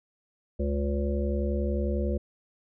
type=harmonic tone; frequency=71.1 Hz; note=C#2; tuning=45 cents sharp; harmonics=1 / 3 / 5 / 7 / 8; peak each=-27 / -32 / -34 / -35 / -36 dBFS; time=0.59-2.18 s; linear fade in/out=10 ms; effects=none

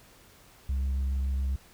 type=tone with vibrato; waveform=sine; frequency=67 Hz; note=C2; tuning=42 cents sharp; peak=-23 dBFS; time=0.69-1.56 s; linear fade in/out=5 ms; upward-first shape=square; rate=7.3 Hz; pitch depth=8 cents each way; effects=tanh soft clip ceiling -25 dBFS + pink hiss -56 dBFS RMS until 1.73 s

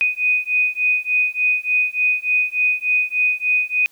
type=beating tone pair; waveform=sine; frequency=2489 / 2492.4 Hz; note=D#7 / D#7; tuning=0 / +2 cents; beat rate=3.4 Hz; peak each=-19 dBFS; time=0.01-3.86 s; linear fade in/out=0 ms; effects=white hiss -56 dBFS RMS until 3.91 s

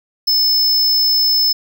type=tone; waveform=square; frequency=5240 Hz; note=E8; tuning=11 cents flat; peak=-12 dBFS; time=0.27-1.53 s; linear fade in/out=10 ms; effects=none

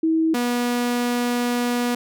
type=tone pair in turn; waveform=sine / sawtooth; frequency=322 / 242.5 Hz; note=E4 / B3; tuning=-41 / -31 cents; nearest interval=perfect fourth; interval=490 cents; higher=first; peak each=-16 dBFS; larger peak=neither; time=0.03-0.34 / 0.34-1.95 s; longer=second; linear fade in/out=5 ms; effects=none

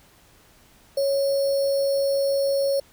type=tone with sample-and-hold; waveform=sine; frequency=553 Hz; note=C#5; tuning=4 cents flat; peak=-19 dBFS; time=0.97-2.8 s; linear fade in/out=5 ms; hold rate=4900 Hz; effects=pink hiss -55 dBFS RMS until 2.92 s

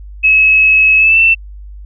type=tone with pitch glide; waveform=sine; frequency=2576 to 2676 Hz; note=E7 to E7; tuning=-41 to +25 cents; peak=-5 dBFS; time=0.23-1.35 s; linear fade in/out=20 ms; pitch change=+66 cents; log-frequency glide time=0.98-1.19 s; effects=added 50 Hz sine -28 dBFS peak until 1.85 s

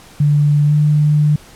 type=tone with pitch glide; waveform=sine; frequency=146.83 to 149.66 Hz; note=D3 to D3; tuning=0 to +33 cents; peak=-9 dBFS; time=0.2-1.36 s; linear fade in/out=5 ms; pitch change=+33 cents; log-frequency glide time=0.65-0.74 s; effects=pink hiss -42 dBFS RMS until 1.55 s + low-pass 12000 Hz 12 dB/octave

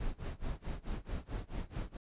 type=noise with tremolo; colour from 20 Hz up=brown; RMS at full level=-36 dBFS; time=0-1.97 s; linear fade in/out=5 ms; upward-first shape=sine; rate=4.6 Hz; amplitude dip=95%; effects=resampled to 8000 Hz

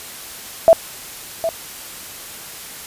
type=tone with echo; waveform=sine; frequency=659.3 Hz; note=E5; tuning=in tune; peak=-4 dBFS; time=0.68-0.73 s; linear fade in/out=0 ms; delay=760 ms; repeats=1; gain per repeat=-12 dB; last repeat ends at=1.49 s; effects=white hiss -34 dBFS RMS until 2.86 s + resampled to 32000 Hz

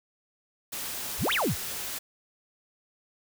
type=noise; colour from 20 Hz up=white; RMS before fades=-35 dBFS; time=0.72-1.99 s; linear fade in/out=10 ms
type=exponential two-way sweep; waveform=sine; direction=up then down; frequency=40.67 to 3900 to 58.3 Hz; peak=-24 dBFS; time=1.18-1.56 s; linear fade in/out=50 ms; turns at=1.33 s
effects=none

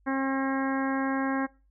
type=harmonic tone; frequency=268.9 Hz; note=C4; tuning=47 cents sharp; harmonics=1 / 2 / 3 / 4 / 5 / 6 / 7 / 8; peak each=-27 / -35 / -35 / -35 / -42 / -36 / -41 / -46 dBFS; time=0.06-1.47 s; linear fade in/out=20 ms; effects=noise-tail reverb RT60 0.3 s tail -21 dB re dry + added 50 Hz sine -61 dBFS peak until 1.7 s

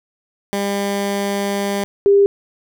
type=tone pair in turn; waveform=15% pulse / sine; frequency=200 / 400 Hz; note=G3 / G4; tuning=+35 / +35 cents; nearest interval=octave; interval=1200 cents; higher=second; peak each=-12 / -8 dBFS; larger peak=second; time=0.53-1.84 / 2.06-2.26 s; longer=first; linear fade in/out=0 ms; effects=none

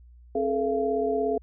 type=tone cluster; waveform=sine; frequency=266.6 / 427.9 / 465 / 683 Hz; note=C4 / A4 / A#4 / F5; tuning=+33 / -48 / -4 / -39 cents; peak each=-31 / -25 / -33 / -29 dBFS; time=0.35-1.38 s; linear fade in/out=5 ms; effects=added 60 Hz sine -48 dBFS peak until 1.42 s

